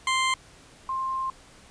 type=tone pair in turn; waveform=20% pulse / sine; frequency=1046.5 / 1055 Hz; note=C6 / C6; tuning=0 / +14 cents; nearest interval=unison; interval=14 cents; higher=second; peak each=-17 / -26 dBFS; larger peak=first; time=0.07-0.34 / 0.89-1.3 s; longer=second; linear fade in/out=2 ms; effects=pink hiss -52 dBFS RMS until 1.7 s + resampled to 22050 Hz

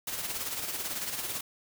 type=noise with tremolo; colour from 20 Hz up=white; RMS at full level=-33 dBFS; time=0.07-1.41 s; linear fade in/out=5 ms; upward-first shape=sine; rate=18 Hz; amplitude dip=50%; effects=none

